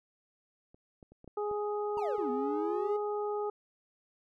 clicks, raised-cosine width 2 ms, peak -43 / -38 / -43 / -39 / -33 / -35 / -37 / -42 dBFS, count 8, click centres 0.745 / 1.028 / 1.12 / 1.244 / 1.277 / 1.513 / 1.971 / 2.182 s
harmonic tone, 416 Hz, G#4, 3 cents sharp, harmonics 1 / 2 / 3, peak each -32 / -38 / -42 dBFS, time 1.37-3.5 s, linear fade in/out 5 ms
triangle exponential two-way sweep, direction down then up, 977 to 244.7 to 425.7 Hz, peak -32 dBFS, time 1.97-2.97 s, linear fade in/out 10 ms, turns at 2.3 s
effects none

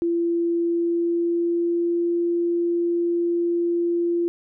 sine tone with pitch glide, 340 to 343.6 Hz, F4 to F4, -46 to -28 cents, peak -19 dBFS, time 0.02-4.28 s, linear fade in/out 0 ms, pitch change +18 cents, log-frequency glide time 0.62-2.13 s, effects none

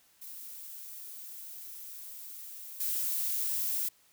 violet noise with level steps, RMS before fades -45 / -32 dBFS, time 0.21-3.89 s, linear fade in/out 10 ms, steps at 2.8 s, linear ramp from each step 5 ms, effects white hiss -65 dBFS RMS until 4.12 s

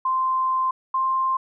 sine tone pair in turn, 1042 / 1051.7 Hz, C6 / C6, -7 / +9 cents, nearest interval unison, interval 16 cents, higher second, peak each -19 dBFS, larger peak neither, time 0.05-0.71 / 0.94-1.37 s, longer first, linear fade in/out 5 ms, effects none

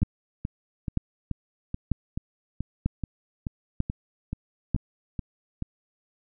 two click trains, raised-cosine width 5 ms, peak -17 / -11 dBFS, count 14 / 6, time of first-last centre 0.02-5.623 / 0.03-4.747 s, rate 2.32 / 1.06 Hz, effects none

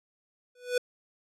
square tone with exponential growth, 493.9 Hz, B4, in tune, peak -22 dBFS, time 0.55-0.78 s, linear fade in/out 5 ms, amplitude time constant 49 ms, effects low-pass 10000 Hz 12 dB/octave

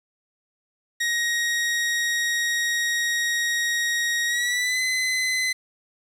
sawtooth tone with pitch glide, 1883 to 2030 Hz, A#6 to B6, +17 to +47 cents, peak -18 dBFS, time 1-5.53 s, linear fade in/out 10 ms, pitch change +130 cents, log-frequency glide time 4.26-4.81 s, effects low-pass 10000 Hz 12 dB/octave + 8-bit

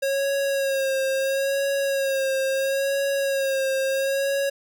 square tone with vibrato, 544 Hz, C#5, 33 cents flat, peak -22 dBFS, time 0.02-4.5 s, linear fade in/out 10 ms, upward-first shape sine, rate 0.74 Hz, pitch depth 33 cents each way, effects none

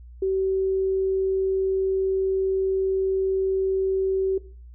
sine tone, 382.4 Hz, G4, 43 cents flat, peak -20 dBFS, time 0.22-4.38 s, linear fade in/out 5 ms, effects noise-tail reverb RT60 0.4 s tail -18 dB re dry + added 60 Hz sine -41 dBFS peak until 4.74 s

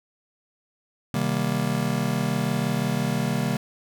square chord, C minor seventh, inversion none, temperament just, 130.81 / 156.98 / 196.22 / 235.5 Hz, C3 / Eb3 / G3 / Bb3, 0 / +16 / +2 / +18 cents, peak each -29 dBFS, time 1.14-3.57 s, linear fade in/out 2 ms, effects none

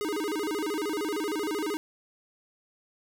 square tone with vibrato, 359.2 Hz, F4, 49 cents sharp, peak -29 dBFS, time 0.01-1.77 s, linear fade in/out 0 ms, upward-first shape square, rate 13 Hz, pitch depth 250 cents each way, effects none

